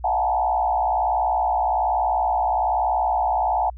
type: tone with frequency modulation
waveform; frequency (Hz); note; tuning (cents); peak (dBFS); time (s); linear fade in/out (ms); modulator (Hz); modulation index
sine; 798; G5; +31; -18; 0.04-3.7; 5; 61.2; 1.9
effects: added 60 Hz sine -35 dBFS peak until 3.77 s